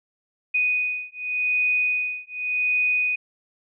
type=beating tone pair; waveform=sine; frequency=2486 / 2486.87 Hz; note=D#7 / D#7; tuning=-2 / -1 cents; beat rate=0.87 Hz; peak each=-24 dBFS; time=0.54-3.16 s; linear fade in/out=10 ms; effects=none